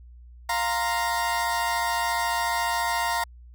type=chord; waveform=30% pulse; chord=F suspended fourth; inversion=none; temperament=equal; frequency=698.5 / 932.3 / 1046.5 Hz; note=F5 / Bb5 / C6; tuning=0 / 0 / 0 cents; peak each=-27 / -23 / -29 dBFS; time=0.49-3.24 s; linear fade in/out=5 ms; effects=added 60 Hz sine -44 dBFS peak until 3.54 s